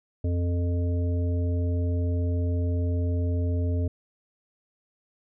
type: harmonic tone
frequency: 87.31 Hz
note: F2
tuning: in tune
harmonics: 1 / 3 / 5 / 7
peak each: -23 / -33 / -37 / -40 dBFS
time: 0.24-3.88 s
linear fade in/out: 5 ms
effects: none